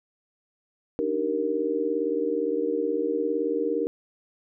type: chord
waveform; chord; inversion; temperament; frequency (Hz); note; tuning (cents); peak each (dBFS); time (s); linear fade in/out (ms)
sine; Eb major seventh; third; just; 291.7 / 311.1 / 388.9 / 466.7; D4 / Eb4 / G4 / Bb4; -12 / 0 / -14 / +2; -32 / -30 / -30 / -26; 0.99-3.87; 0
effects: none